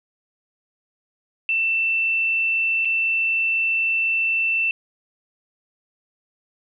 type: tone with dropouts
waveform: sine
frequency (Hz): 2674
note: E7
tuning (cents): +24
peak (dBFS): -18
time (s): 1.49-4.71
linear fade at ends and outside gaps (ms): 1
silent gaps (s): 2.849-2.854
effects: none